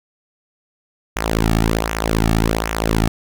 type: tone with flanger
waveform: sawtooth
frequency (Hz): 55.1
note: A1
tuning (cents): +3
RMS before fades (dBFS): -18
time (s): 1.16-3.08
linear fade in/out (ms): 5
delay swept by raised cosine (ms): 0.22 to 2.02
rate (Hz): 1.3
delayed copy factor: -0.75
effects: none